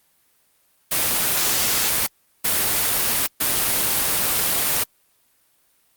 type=noise bursts at uneven times; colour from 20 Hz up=white; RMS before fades=-20 dBFS; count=3; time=0.91-2.07 / 2.44-3.27 / 3.4-4.84 s; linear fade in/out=10 ms; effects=white hiss -62 dBFS RMS until 5.96 s + Opus 32 kbps